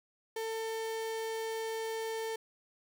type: tone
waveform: 35% pulse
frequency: 447 Hz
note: A4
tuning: 27 cents sharp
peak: -33 dBFS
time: 0.36-2.36 s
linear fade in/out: 5 ms
effects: none